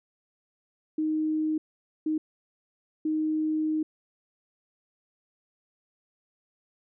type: tone bursts at uneven times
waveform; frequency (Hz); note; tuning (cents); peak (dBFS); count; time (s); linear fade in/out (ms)
sine; 311.1; D#4; 0; -24; 3; 0.98-1.58 / 2.06-2.18 / 3.05-3.83; 5
effects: none